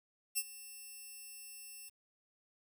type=tone with ADSR envelope; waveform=5% pulse; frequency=2700 Hz; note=E7; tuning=41 cents sharp; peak=-21 dBFS; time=0.35-1.9 s; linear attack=28 ms; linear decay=48 ms; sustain=-19 dB; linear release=20 ms; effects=10-bit